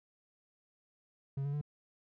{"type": "tone with pitch steps", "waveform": "triangle", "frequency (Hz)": [137.5, 142.18, 147.03], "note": ["C#3", "C#3", "D3"], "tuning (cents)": [-14, 44, 2], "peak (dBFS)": -31, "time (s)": [1.37, 1.613], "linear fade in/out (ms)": 5, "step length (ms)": 81, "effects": []}